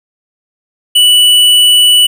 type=tone with hard clipping; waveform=sine; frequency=2960 Hz; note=F#7; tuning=in tune; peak=-5 dBFS; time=0.95-2.07 s; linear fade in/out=10 ms; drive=11 dB; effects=none